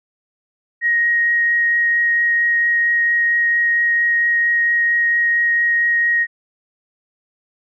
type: tone with vibrato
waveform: sine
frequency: 1880 Hz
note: A#6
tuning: 14 cents sharp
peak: -13 dBFS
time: 0.81-6.27 s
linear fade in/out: 50 ms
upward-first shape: triangle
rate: 4.4 Hz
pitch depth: 8 cents each way
effects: none